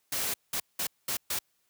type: noise bursts at uneven times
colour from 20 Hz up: white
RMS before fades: -31 dBFS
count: 5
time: 0.12-0.34 / 0.53-0.6 / 0.79-0.87 / 1.08-1.17 / 1.3-1.39 s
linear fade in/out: 5 ms
effects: white hiss -73 dBFS RMS until 1.69 s + high-pass 60 Hz 12 dB/octave